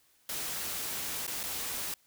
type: noise with dropouts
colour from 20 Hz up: white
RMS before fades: -36 dBFS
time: 0.29-1.94 s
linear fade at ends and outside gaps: 2 ms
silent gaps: 1.267-1.277 / 1.432-1.436 s
effects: white hiss -67 dBFS RMS until 2.06 s